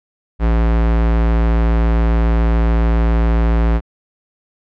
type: tone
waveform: square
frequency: 56.7 Hz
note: A#1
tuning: 47 cents flat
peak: -12 dBFS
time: 0.39-3.81 s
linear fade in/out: 50 ms
effects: low-pass 2000 Hz 12 dB/octave